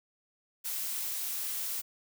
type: noise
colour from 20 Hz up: blue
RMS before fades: -35 dBFS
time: 0.64-1.82 s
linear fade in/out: 20 ms
effects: none